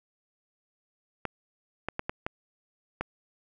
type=clicks; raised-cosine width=0.5 ms; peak=-15 dBFS; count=6; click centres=1.253 / 1.886 / 1.994 / 2.095 / 2.265 / 3.01 s; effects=none